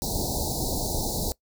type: band-stop noise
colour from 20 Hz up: pink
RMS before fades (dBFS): -28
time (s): 0.02-1.32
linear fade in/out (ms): 0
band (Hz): 910 to 3900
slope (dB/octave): 96
effects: noise-tail reverb RT60 0.1 s tail -21 dB re dry